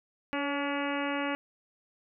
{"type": "harmonic tone with a mistuned harmonic", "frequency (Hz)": 284.6, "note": "C#4", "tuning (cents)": 46, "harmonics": [1, 2, 3, 4, 5, 6, 7, 8, 9, 10], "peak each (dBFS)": [-33, -36, -38, -39, -40, -41, -41, -42, -43, -43], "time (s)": [0.33, 1.35], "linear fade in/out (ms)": 0, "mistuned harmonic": 2, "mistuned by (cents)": -25, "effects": []}